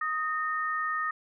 sine tone pair together, 1250.2 / 1832 Hz, D#6 / A#6, +8 / -31 cents, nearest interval perfect fifth, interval 661 cents, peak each -29 / -32 dBFS, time 0.01-1.11 s, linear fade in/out 5 ms, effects none

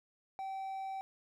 triangle tone, 772 Hz, G5, 27 cents flat, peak -36 dBFS, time 0.39-1.01 s, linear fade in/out 0 ms, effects none

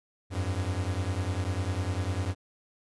45% pulse beating tone pair, 88.2 / 98.2 Hz, F2 / G2, +18 / +4 cents, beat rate 10 Hz, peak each -31 dBFS, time 0.3-2.35 s, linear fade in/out 50 ms, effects resampled to 24000 Hz

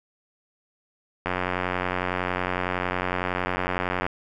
click train, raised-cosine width 0.5 ms, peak -10 dBFS, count 256, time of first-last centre 1.26-4.065 s, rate 90.9 Hz, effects none

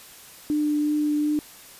sine tone with vibrato, 298.2 Hz, D4, 27 cents sharp, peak -20 dBFS, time 0.5-1.39 s, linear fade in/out 0 ms, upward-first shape triangle, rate 2.7 Hz, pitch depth 10 cents each way, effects white hiss -46 dBFS RMS until 1.79 s + resampled to 32000 Hz

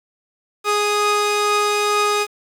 sawtooth tone pair together, 415.3 / 1243.7 Hz, G#4 / D#6, 0 / -1 cents, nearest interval octave + perfect fifth, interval 1899 cents, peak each -15 dBFS, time 0.64-2.27 s, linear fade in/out 50 ms, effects low-pass 9000 Hz 12 dB/octave + 7-bit

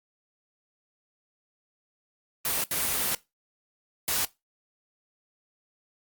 white noise bursts at uneven times, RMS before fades -27 dBFS, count 3, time 2.45-2.64 / 2.71-3.15 / 4.08-4.25 s, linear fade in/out 2 ms, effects noise-tail reverb RT60 0.2 s tail -19 dB re dry + Opus 24 kbps

